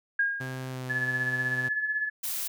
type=tone with exponential decay; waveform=sine; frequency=1626 Hz; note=G#6; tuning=37 cents flat; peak=-20 dBFS; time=0.19-0.79 s; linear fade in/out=5 ms; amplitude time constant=130 ms
type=tone with pitch glide; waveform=sawtooth; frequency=130 to 127.25 Hz; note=C3 to C3; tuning=-11 to -48 cents; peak=-30 dBFS; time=0.4-1.69 s; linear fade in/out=10 ms; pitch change=-37 cents; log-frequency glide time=0.69-0.9 s
type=tone with tremolo; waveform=sine; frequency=1716 Hz; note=A6; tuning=44 cents flat; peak=-24 dBFS; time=0.89-2.1 s; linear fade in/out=20 ms; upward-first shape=sine; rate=16 Hz; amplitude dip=55%
type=noise; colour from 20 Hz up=blue; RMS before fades=-32 dBFS; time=2.23-2.48 s; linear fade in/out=10 ms
effects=none